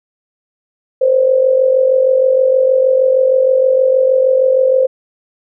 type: tone with amplitude modulation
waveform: sine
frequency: 521 Hz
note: C5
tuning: 7 cents flat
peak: -5 dBFS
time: 1.01-4.87 s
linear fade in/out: 10 ms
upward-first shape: sine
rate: 46.4 Hz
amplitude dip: 65%
effects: none